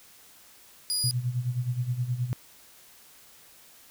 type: tone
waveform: 25% pulse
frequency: 4902 Hz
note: D#8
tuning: 27 cents flat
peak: -21 dBFS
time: 0.9-1.11 s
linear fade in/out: 0 ms
type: tone with tremolo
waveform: sine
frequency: 123.47 Hz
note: B2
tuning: in tune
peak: -23 dBFS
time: 1.04-2.33 s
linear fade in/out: 0 ms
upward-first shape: sine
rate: 9.5 Hz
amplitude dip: 75%
effects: white hiss -54 dBFS RMS until 3.9 s